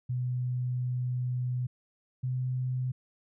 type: tone pair in turn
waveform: sine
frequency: 125 / 127.48 Hz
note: B2 / C3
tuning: +21 / -45 cents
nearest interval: unison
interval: 34 cents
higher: second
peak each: -28 / -28 dBFS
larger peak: neither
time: 0.09-1.67 / 2.23-2.92 s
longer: first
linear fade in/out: 10 ms
effects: none